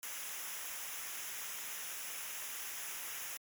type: noise with comb filter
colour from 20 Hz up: white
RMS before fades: -43 dBFS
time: 0.03-3.37 s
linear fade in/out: 0 ms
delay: 0.23 ms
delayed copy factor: -0.7
effects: MP3 96 kbps